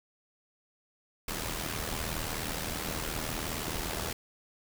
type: noise with amplitude modulation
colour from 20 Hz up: pink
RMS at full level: -32 dBFS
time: 1.28-4.13 s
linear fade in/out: 5 ms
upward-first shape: sine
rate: 79.2 Hz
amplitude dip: 65%
effects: none